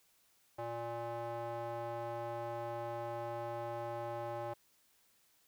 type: tone with band-pass filter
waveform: square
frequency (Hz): 117.4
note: A#2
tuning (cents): +13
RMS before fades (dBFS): -41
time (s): 0.58-4.54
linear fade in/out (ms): 10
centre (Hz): 720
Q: 2.4
effects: white hiss -71 dBFS RMS until 5.47 s